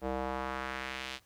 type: tone with band-pass filter sweep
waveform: square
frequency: 65.41 Hz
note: C2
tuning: in tune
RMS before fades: -37 dBFS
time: 0.01-1.2 s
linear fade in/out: 50 ms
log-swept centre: 540 to 3500 Hz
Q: 1.3
effects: pink hiss -66 dBFS RMS until 1.25 s